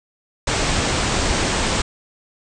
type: low-pass noise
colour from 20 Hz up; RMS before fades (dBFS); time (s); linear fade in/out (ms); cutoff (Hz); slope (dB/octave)
pink; -20; 0.47-1.82; 5; 8700; 96
effects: none